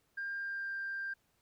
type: tone with pitch glide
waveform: sine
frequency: 1600 to 1586.2 Hz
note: G6 to G6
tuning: +35 to +20 cents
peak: -35 dBFS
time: 0.17-1.14 s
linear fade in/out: 10 ms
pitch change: -15 cents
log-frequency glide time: 0.36-0.75 s
effects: tanh soft clip ceiling -32 dBFS + pink hiss -75 dBFS RMS until 1.41 s